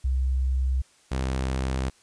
sine / sawtooth tone pair in turn, 65 / 65.38 Hz, C2 / C2, -11 / -1 cents, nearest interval unison, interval 10 cents, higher second, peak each -21 / -21 dBFS, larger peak neither, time 0.04-0.82 / 1.11-1.9 s, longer second, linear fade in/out 10 ms, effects white hiss -59 dBFS RMS until 2.02 s + resampled to 22050 Hz

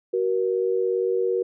sine tone pair together, 376 / 473.7 Hz, F#4 / A#4, +28 / +28 cents, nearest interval major third, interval 400 cents, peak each -23 dBFS, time 0.13-1.43 s, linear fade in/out 10 ms, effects none

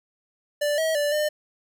square tone with pitch steps, 587 / 641 / 585 / 603 Hz, D5 / E5 / D5 / D5, -1 / -49 / -7 / +46 cents, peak -22 dBFS, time 0.61-1.29 s, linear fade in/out 10 ms, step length 170 ms, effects none

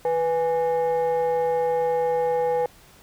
sine tone pair together, 493.5 / 830.6 Hz, B4 / G#5, -1 / 0 cents, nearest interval major sixth, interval 901 cents, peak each -19 / -23 dBFS, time 0.05-2.66 s, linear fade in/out 2 ms, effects tanh soft clip ceiling -17 dBFS + pink hiss -52 dBFS RMS until 3.02 s

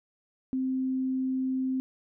sine tone, 260.8 Hz, C4, 5 cents flat, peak -26 dBFS, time 0.53-1.8 s, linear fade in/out 0 ms, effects none

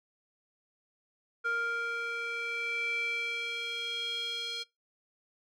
square tone with band-pass filter sweep, 466.7 Hz, A#4, 2 cents sharp, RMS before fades -35 dBFS, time 1.44-4.64 s, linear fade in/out 20 ms, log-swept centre 1500 to 3800 Hz, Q 4.9, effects noise-tail reverb RT60 0.2 s tail -22 dB re dry

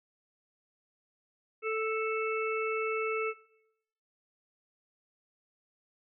harmonic tone, 440 Hz, A4, in tune, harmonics 1 / 3 / 5 / 6, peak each -31 / -36 / -38 / -39 dBFS, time 1.62-3.34 s, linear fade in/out 50 ms, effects noise-tail reverb RT60 0.8 s tail -20 dB re dry

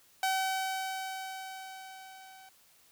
sawtooth tone with level ramp, 762 Hz, G5, 49 cents flat, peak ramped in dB -23 to -48 dBFS, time 0.23-2.49 s, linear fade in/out 2 ms, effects white hiss -63 dBFS RMS until 2.91 s

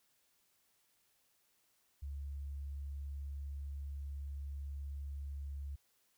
sine tone, 70.3 Hz, C#2, 25 cents sharp, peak -40 dBFS, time 2.02-5.76 s, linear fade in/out 10 ms, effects white hiss -75 dBFS RMS until 6.17 s

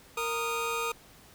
25% pulse tone pair together, 464 / 1237.9 Hz, A#4 / D#6, -8 / -9 cents, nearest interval octave + perfect fourth, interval 1699 cents, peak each -29 / -28 dBFS, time 0.17-0.92 s, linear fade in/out 5 ms, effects pink hiss -55 dBFS RMS until 1.34 s

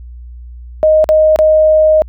sine tone with dropouts, 622.3 Hz, D#5, in tune, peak -5 dBFS, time 0.83-2.02 s, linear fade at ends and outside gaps 0 ms, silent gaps 1.042-1.09 / 1.36-1.389 s, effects added 60 Hz sine -28 dBFS peak until 2.08 s

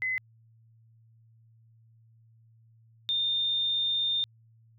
sine tone pair in turn, 2034 / 3624 Hz, C7 / A#7, -50 / -50 cents, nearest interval minor seventh, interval 1000 cents, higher second, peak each -27 / -25 dBFS, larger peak second, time 0.02-0.18 / 3.09-4.24 s, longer second, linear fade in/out 0 ms, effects added 113 Hz sine -57 dBFS peak until 4.78 s

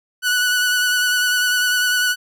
sawtooth tone with vibrato, 1480 Hz, F#6, in tune, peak -12 dBFS, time 0.22-2.16 s, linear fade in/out 50 ms, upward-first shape sine, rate 10 Hz, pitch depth 20 cents each way, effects none

